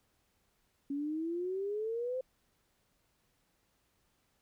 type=exponential sweep; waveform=sine; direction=up; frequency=276.8 to 523.3 Hz; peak=-33 dBFS; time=0.9-2.21 s; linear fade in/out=5 ms; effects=pink hiss -75 dBFS RMS until 4.41 s